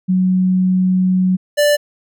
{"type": "tone pair in turn", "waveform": ["sine", "square"], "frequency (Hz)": [185, 587.3], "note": ["F#3", "D5"], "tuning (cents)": [0, 0], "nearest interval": "octave + minor sixth", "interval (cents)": 2000, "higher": "second", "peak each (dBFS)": -11, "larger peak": "neither", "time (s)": [[0.08, 1.37], [1.57, 1.77]], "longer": "first", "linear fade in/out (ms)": 20, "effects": []}